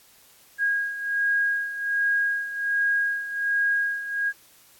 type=beating tone pair; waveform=sine; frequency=1635 / 1636.3 Hz; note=G#6 / G#6; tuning=-28 / -26 cents; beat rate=1.3 Hz; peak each=-28 / -23 dBFS; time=0.58-4.33 s; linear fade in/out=50 ms; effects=white hiss -55 dBFS RMS until 4.79 s + AAC 64 kbps